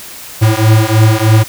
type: beating tone pair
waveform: square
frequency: 108.1 / 111.3 Hz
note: A2 / A2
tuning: -30 / +20 cents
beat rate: 3.2 Hz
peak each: -10 dBFS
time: 0.41-1.44 s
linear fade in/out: 20 ms
effects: white hiss -30 dBFS RMS until 1.48 s